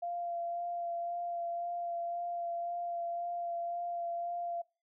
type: tone with vibrato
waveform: sine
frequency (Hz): 691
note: F5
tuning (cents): -19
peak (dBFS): -34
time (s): 0.02-4.62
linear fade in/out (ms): 10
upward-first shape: sine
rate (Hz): 1.9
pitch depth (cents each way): 14
effects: noise-tail reverb RT60 0.3 s tail -23 dB re dry